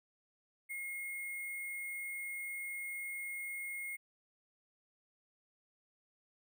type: tone with sample-and-hold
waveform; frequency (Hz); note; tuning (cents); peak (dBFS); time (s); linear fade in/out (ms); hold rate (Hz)
sine; 2152; C7; +48; -39; 0.69-3.97; 20; 11025
effects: none